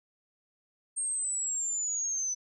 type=linear sweep; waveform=sine; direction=down; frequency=8620 to 5990 Hz; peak=-29 dBFS; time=0.96-2.35 s; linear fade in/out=20 ms; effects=none